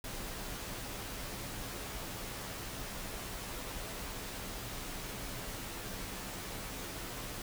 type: noise with comb filter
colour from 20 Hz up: pink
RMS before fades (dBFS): -42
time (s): 0.04-7.42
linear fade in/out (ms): 2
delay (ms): 13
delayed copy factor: -0.5
effects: none